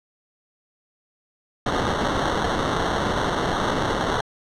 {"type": "noise with sample-and-hold", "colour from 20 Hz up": "white", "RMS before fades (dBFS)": -23, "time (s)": [1.66, 4.21], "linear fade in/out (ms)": 5, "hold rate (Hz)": 2450, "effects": ["low-pass 5000 Hz 12 dB/octave"]}